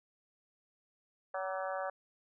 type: harmonic tone with a mistuned harmonic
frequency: 188.9 Hz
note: F#3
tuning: 36 cents sharp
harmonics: 3 / 4 / 5 / 6 / 7 / 8 / 9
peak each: -38 / -40 / -46 / -44 / -47 / -46 / -48 dBFS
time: 1.34-1.9 s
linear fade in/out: 5 ms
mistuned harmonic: 6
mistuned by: +48 cents
effects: none